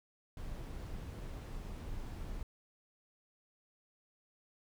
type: noise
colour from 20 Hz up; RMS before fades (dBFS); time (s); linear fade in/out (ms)
brown; -43; 0.37-2.43; 2
effects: none